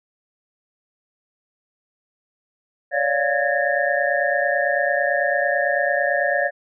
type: tone cluster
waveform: sine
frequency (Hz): 558 / 587 / 700 / 1668 / 1811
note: C#5 / D5 / F5 / G#6 / A6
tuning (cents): +11 / -1 / +4 / +7 / +49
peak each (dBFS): -24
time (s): 2.91-6.51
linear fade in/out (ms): 50
effects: none